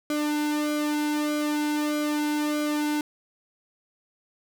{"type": "tone with flanger", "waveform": "sawtooth", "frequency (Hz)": 298.6, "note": "D4", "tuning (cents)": 29, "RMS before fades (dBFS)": -26, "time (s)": [0.1, 3.01], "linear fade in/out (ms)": 2, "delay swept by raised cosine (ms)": [1.1, 1.76], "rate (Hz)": 1.6, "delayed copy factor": -0.7, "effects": []}